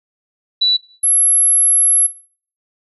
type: tone pair in turn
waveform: sine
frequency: 3951 / 11133 Hz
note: B7 / F9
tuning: 0 / -7 cents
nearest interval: octave + tritone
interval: 1793 cents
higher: second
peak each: -10 dBFS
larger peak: neither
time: 0.61-0.77 / 1.03-2.07 s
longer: second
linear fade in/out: 10 ms
effects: noise-tail reverb RT60 0.5 s tail -19 dB re dry